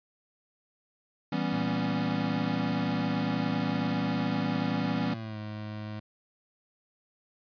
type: chord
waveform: square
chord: C# half-diminished seventh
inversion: first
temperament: equal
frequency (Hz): 164.81 / 196 / 246.9 / 277.2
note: E3 / G3 / B3 / C#4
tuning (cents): 0 / 0 / 0 / 0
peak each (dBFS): -34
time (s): 1.32-5.14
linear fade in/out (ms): 5
type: tone with pitch glide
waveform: 25% pulse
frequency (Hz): 114.8 to 106.5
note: A#2 to G#2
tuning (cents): -26 to +44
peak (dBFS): -32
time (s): 1.52-6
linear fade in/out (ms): 10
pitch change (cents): -130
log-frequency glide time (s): 5.11-5.38
effects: resampled to 11025 Hz